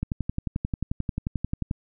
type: click train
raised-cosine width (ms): 5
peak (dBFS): -14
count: 20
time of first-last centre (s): 0.03-1.711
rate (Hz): 11.3
effects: none